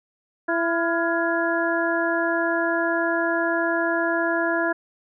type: harmonic tone with a mistuned harmonic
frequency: 334.8 Hz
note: E4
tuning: 27 cents sharp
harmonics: 1 / 2 / 3 / 4 / 5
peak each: -25 / -25 / -30 / -28 / -26 dBFS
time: 0.48-4.73 s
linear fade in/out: 10 ms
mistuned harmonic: 4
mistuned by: +82 cents
effects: none